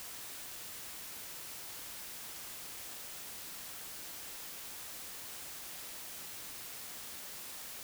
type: silence
effects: white hiss -46 dBFS RMS until 7.83 s